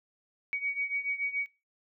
sine beating tone pair, 2252 / 2259 Hz, C#7 / C#7, +27 / +32 cents, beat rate 7 Hz, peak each -32 / -35 dBFS, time 0.53-1.46 s, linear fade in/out 0 ms, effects noise-tail reverb RT60 0.3 s tail -22 dB re dry

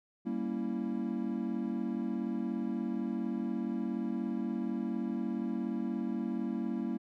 triangle chord, G diminished seventh, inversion none, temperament equal, 196 / 233.1 / 277.2 / 329.6 Hz, G3 / Bb3 / Db4 / Fb4, 0 / 0 / 0 / 0 cents, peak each -36 / -33 / -38 / -37 dBFS, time 0.25-6.98 s, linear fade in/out 20 ms, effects none

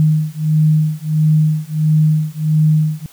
sine beating tone pair, 154 / 155.5 Hz, D#3 / D#3, -17 / -1 cents, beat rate 1.5 Hz, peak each -14 dBFS, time 0-3.06 s, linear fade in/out 0 ms, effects white hiss -45 dBFS RMS until 3.12 s

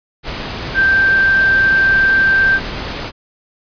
sine tone in noise, 1568 Hz, G6, in tune, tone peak -9 dBFS, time 0.74-2.6 s, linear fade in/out 50 ms, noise pink, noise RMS -24 dBFS, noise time 0.23-3.12 s, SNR +12 dB, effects resampled to 11025 Hz

